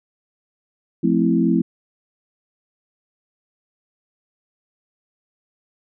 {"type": "chord", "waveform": "sine", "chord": "F major seventh", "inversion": "none", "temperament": "equal with one note detuned", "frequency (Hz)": [176.95, 220, 261.6, 329.6], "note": ["F3", "A3", "C4", "E4"], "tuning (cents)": [23, 0, 0, 0], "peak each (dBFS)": -20, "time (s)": [1.03, 1.62], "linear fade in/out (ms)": 10, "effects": []}